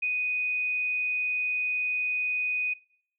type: tone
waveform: sine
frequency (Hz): 2489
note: D#7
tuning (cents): 0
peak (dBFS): -25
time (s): 0.02-2.74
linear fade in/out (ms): 10
effects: noise-tail reverb RT60 0.6 s tail -21 dB re dry